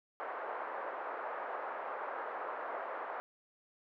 pink band-pass noise, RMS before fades -41 dBFS, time 0.2-3.2 s, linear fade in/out 0 ms, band 520 to 1500 Hz, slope 24 dB/octave, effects none

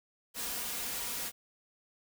white noise with comb filter, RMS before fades -37 dBFS, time 0.34-1.32 s, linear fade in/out 50 ms, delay 4.2 ms, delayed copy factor +0.5, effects none

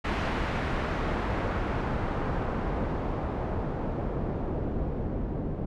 pink noise with low-pass filter sweep, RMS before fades -30 dBFS, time 0.04-5.66 s, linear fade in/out 10 ms, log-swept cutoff 2300 to 430 Hz, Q 0.79, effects none

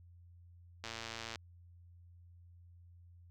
click train, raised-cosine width 0.2 ms, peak -25 dBFS, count 60, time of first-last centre 0.84-1.358 s, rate 114 Hz, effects added 87 Hz sine -56 dBFS peak until 3.3 s

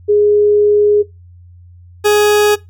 sine / 40% pulse tone pair in turn, 415.3 / 417.1 Hz, G#4 / G#4, 0 / +7 cents, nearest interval unison, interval 7 cents, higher second, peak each -7 dBFS, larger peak neither, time 0.08-1.03 / 2.04-2.56 s, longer first, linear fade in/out 20 ms, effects noise-tail reverb RT60 0.2 s tail -20 dB re dry + added 88 Hz sine -37 dBFS peak until 2.69 s

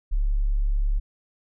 sine tone, 35.38 Hz, C#1, 36 cents sharp, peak -19 dBFS, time 0.11-1 s, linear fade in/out 20 ms, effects none

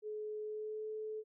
sine tone with pitch glide, 426.2 to 432.6 Hz, G#4 to A4, +45 to -29 cents, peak -39 dBFS, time 0.02-1.24 s, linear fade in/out 50 ms, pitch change +26 cents, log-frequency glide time 0.42-0.89 s, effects none

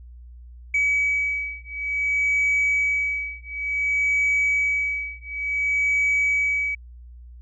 sine beating tone pair, 2277 / 2277.56 Hz, C#7 / C#7, +46 / +46 cents, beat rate 0.56 Hz, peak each -22 dBFS, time 0.74-6.75 s, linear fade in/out 5 ms, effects tanh soft clip ceiling -15 dBFS + added 60 Hz sine -40 dBFS peak until 7.41 s

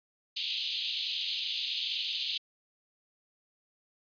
pink band-pass noise, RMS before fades -34 dBFS, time 0.36-2.38 s, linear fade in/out 10 ms, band 2900 to 4400 Hz, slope 48 dB/octave, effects resampled to 11025 Hz

